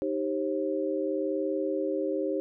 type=chord; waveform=sine; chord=C minor; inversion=first; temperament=equal with one note detuned; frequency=311.1 / 392 / 536.7 Hz; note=Eb4 / G4 / C5; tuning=0 / 0 / +44 cents; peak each=-31 dBFS; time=0.02-2.4 s; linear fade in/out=0 ms; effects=none